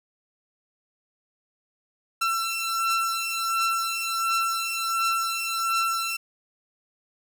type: beating tone pair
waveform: sawtooth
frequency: 1345 / 1346.4 Hz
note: E6 / E6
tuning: +34 / +36 cents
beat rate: 1.4 Hz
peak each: -22 / -25 dBFS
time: 2.21-6.17 s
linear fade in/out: 10 ms
effects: none